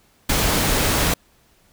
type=noise with ADSR envelope; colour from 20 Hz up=pink; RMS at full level=-17 dBFS; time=0.29-1.14 s; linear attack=7 ms; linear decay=13 ms; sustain=-2 dB; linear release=5 ms; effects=pink hiss -58 dBFS RMS until 1.72 s